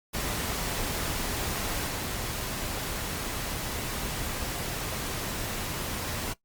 pink noise with level steps, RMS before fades -31 / -33 dBFS, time 0.13-6.34 s, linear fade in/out 20 ms, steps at 1.87 s, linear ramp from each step 5 ms, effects noise-tail reverb RT60 0.1 s tail -18 dB re dry + Opus 48 kbps

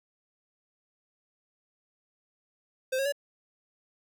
square tone with pitch steps, 520 / 544 / 569 Hz, C5 / C#5 / C#5, -11 / -33 / +45 cents, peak -27 dBFS, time 2.92-3.124 s, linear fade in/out 10 ms, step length 68 ms, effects none

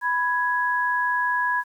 sine tone pair together, 990 / 1665 Hz, B5 / G#6, +4 / +4 cents, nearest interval major sixth, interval 900 cents, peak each -23 dBFS, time 0.01-1.64 s, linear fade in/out 50 ms, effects 9-bit

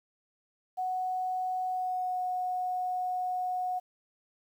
sine tone with pitch glide, 740 to 731.9 Hz, F#5 to F#5, 0 to -19 cents, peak -29 dBFS, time 0.77-3.8 s, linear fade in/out 20 ms, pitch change -19 cents, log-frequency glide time 1.67-2.21 s, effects 10-bit

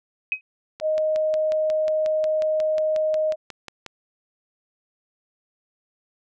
sine tone with exponential decay, 2530 Hz, D#7, 28 cents sharp, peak -16 dBFS, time 0.32-0.41 s, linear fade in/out 1 ms, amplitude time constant 19 ms
click train, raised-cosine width 0.2 ms, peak -18 dBFS, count 18, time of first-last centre 0.8-3.863 s, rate 5.55 Hz
sine tone, 622.3 Hz, D#5, in tune, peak -19 dBFS, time 0.81-3.36 s, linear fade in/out 50 ms
effects none

